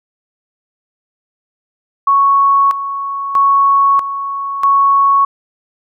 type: tone with tremolo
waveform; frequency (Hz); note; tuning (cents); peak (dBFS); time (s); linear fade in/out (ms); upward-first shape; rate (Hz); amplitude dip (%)
sine; 1108.7; C#6; 0; -7; 2.07-5.25; 5; square; 0.78; 70
effects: none